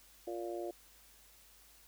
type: harmonic tone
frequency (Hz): 116.54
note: A#2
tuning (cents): 0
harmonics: 3 / 4 / 5 / 6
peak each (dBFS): -40 / -47 / -44 / -46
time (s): 0.27-0.71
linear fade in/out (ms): 5
effects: added 50 Hz sine -68 dBFS peak until 1.87 s + white hiss -62 dBFS RMS until 1.87 s